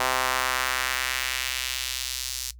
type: tone with high-pass filter sweep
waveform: sawtooth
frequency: 129.1 Hz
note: C3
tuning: 23 cents flat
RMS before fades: -28 dBFS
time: 0-2.51 s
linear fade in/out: 5 ms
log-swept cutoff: 840 to 5300 Hz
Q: 1.2
effects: noise-tail reverb RT60 0.1 s tail -17 dB re dry + added 60 Hz sine -43 dBFS peak until 2.59 s